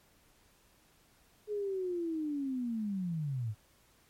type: linear sweep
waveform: sine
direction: down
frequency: 425.9 to 100.9 Hz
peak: -32 dBFS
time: 1.47-3.55 s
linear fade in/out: 50 ms
effects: pink hiss -66 dBFS RMS until 4.09 s + MP3 64 kbps